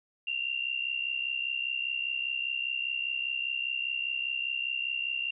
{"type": "tone pair together", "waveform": "sine", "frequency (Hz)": [2732, 2797], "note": ["F7", "F7"], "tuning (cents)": [-39, 2], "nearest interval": "unison", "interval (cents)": 41, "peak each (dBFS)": [-33, -32], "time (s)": [0.27, 5.31], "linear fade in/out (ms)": 5, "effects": []}